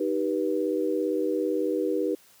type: chord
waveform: sine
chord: Eb augmented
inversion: none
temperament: just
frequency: 311.1 / 388.9 / 486.1 Hz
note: Eb4 / G4 / B4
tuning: 0 / -14 / -28 cents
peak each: -28 dBFS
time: 0-2.15 s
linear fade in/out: 5 ms
effects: white hiss -57 dBFS RMS until 2.4 s + high-pass 80 Hz 12 dB/octave